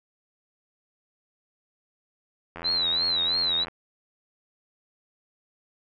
click train, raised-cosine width 0.5 ms, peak -22 dBFS, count 96, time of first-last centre 2.56-3.683 s, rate 84.6 Hz
sine tone with vibrato, 3989 Hz, B7, 17 cents sharp, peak -22 dBFS, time 2.64-3.65 s, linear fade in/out 20 ms, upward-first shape triangle, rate 3 Hz, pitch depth 140 cents each way
effects none

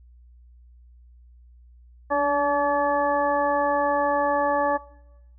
harmonic tone with a mistuned harmonic, 286.6 Hz, D4, 42 cents flat, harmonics 1 / 2 / 3 / 4 / 6, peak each -30 / -23 / -25 / -26 / -30 dBFS, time 2.1-4.78 s, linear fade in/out 20 ms, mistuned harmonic 1, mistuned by +24 cents, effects noise-tail reverb RT60 1.0 s tail -22 dB re dry + added 60 Hz sine -48 dBFS peak until 5.38 s

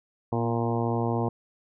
harmonic tone with a mistuned harmonic, 116.54 Hz, A#2, in tune, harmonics 1 / 2 / 3 / 4 / 5 / 6 / 7 / 8 / 9, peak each -28 / -30 / -32 / -32 / -38 / -35 / -36 / -36 / -40 dBFS, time 0.32-1.29 s, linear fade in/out 5 ms, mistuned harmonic 2, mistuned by +29 cents, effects none

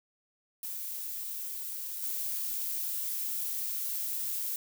violet noise with level steps, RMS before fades -38 / -34 dBFS, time 0.63-4.56 s, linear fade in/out 2 ms, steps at 2.02 s, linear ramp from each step 10 ms, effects none

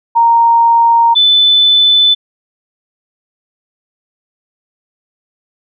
sine tone pair in turn, 929 / 3507 Hz, A#5 / A7, -6 / -6 cents, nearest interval octave + major seventh, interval 2300 cents, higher second, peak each -5 dBFS, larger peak neither, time 0.15-1.15 / 1.15-2.15 s, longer neither, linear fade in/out 20 ms, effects none

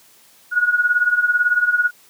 sine tone with tremolo, 1453 Hz, F#6, 32 cents flat, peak -10 dBFS, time 0.51-1.91 s, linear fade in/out 50 ms, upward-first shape triangle, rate 18 Hz, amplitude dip 85%, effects white hiss -51 dBFS RMS until 2.09 s + high-pass 100 Hz 12 dB/octave

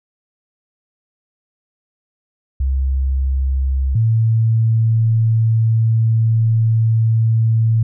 sine tone pair in turn, 66.6 / 112.59 Hz, C2 / A2, +31 / +40 cents, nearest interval major sixth, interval 909 cents, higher second, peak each -14 / -11 dBFS, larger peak second, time 2.6-3.95 / 3.95-7.83 s, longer second, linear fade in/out 5 ms, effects none

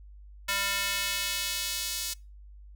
square tone with high-pass filter sweep, 198.6 Hz, G3, 23 cents sharp, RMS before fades -31 dBFS, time 0.48-2.14 s, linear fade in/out 10 ms, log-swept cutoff 1700 to 4900 Hz, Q 0.96, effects noise-tail reverb RT60 0.3 s tail -26 dB re dry + added 50 Hz sine -46 dBFS peak until 2.75 s

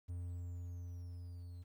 triangle tone with level ramp, 87.7 Hz, F2, 8 cents sharp, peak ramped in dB -38 to -45 dBFS, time 0.08-1.64 s, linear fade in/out 20 ms, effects 12-bit

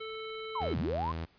harmonic tone, 440 Hz, A4, in tune, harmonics 1 / 3 / 5 / 7 / 9, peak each -40 / -45 / -47 / -48 / -50 dBFS, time 0-0.74 s, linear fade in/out 10 ms
sine linear two-way sweep, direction down then up, 1086 to 98.1 to 1086 Hz, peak -31 dBFS, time 0.55-1.12 s, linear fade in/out 5 ms, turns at 0.78 s
sawtooth tone with vibrato, 82.41 Hz, E2, in tune, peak -31 dBFS, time 0.6-1.26 s, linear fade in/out 20 ms, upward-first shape triangle, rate 3.2 Hz, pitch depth 25 cents each way
effects pink hiss -65 dBFS RMS until 1.38 s + resampled to 11025 Hz

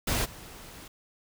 pink noise with level steps, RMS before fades -28 / -46 dBFS, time 0.07-0.88 s, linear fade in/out 5 ms, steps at 0.24 s, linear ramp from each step 20 ms, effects none

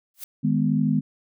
blue noise with exponential growth, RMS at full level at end -31 dBFS, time 0.14-0.24 s, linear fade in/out 2 ms, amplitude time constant 20 ms
sine chord, G# minor, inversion second, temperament just, 155.74 / 207.7 / 249.2 Hz, D#3 / G#3 / B3, +2 / 0 / +16 cents, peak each -23 dBFS, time 0.43-1.01 s, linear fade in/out 20 ms
effects none

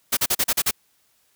white noise bursts, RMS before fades -20 dBFS, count 7, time 0.12-0.711 s, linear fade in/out 10 ms, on 51 ms, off 39 ms, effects white hiss -64 dBFS RMS until 1.35 s

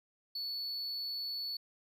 triangle tone, 4435 Hz, C#8, in tune, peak -35 dBFS, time 0.35-1.57 s, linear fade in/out 5 ms, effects none

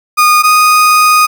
35% pulse tone pair in turn, 1228 / 1240.8 Hz, D#6 / D#6, -23 / -5 cents, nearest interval unison, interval 18 cents, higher second, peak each -3 dBFS, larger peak neither, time 0.17-0.43 / 0.43-1.27 s, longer second, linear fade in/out 20 ms, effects none

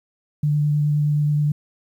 sine tone with vibrato, 148.2 Hz, D3, 16 cents sharp, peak -16 dBFS, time 0.43-1.52 s, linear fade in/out 5 ms, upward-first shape sine, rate 9.5 Hz, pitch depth 11 cents each way, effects 9-bit

